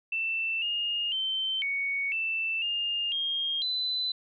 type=tone with pitch steps; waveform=sine; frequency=2669 / 2841 / 3096 / 2228 / 2659 / 2820 / 3231 / 4013 Hz; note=E7 / F7 / G7 / C#7 / E7 / F7 / G#7 / B7; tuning=+21 / +29 / -22 / +8 / +14 / +16 / -48 / +27 cents; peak=-27 dBFS; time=0.12-4.12 s; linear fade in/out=5 ms; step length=500 ms; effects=none